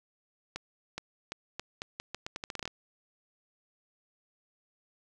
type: accelerating click train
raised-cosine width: 0.2 ms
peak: -19 dBFS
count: 16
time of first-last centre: 0.56-2.677 s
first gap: 420 ms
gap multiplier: 0.81
effects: none